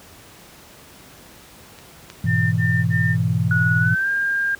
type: clicks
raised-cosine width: 0.2 ms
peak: -25 / -19 dBFS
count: 2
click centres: 1.788 / 2.101 s
type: chord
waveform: sine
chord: E major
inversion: first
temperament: equal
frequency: 103.83 / 123.47 / 164.81 Hz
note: G#2 / B2 / E3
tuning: 0 / 0 / 0 cents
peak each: -21 dBFS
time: 2.24-3.95 s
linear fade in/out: 5 ms
type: tone bursts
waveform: sine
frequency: 1800 Hz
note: A6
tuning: 39 cents sharp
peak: -21 dBFS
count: 3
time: 2.26-3.166 s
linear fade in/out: 50 ms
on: 270 ms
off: 48 ms
type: tone with pitch glide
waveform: sine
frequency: 1463 to 1604.7 Hz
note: F#6 to G6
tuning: -20 to +40 cents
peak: -18 dBFS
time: 3.51-4.55 s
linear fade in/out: 2 ms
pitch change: +160 cents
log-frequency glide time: 3.79-4.09 s
effects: pink hiss -45 dBFS RMS until 4.59 s + high-pass 60 Hz 12 dB/octave